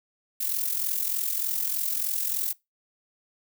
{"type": "noise with amplitude modulation", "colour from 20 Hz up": "violet", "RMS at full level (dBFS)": -25, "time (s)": [0.4, 2.53], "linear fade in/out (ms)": 10, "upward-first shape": "sine", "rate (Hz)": 43.3, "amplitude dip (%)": 65, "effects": ["noise-tail reverb RT60 0.2 s tail -22 dB re dry"]}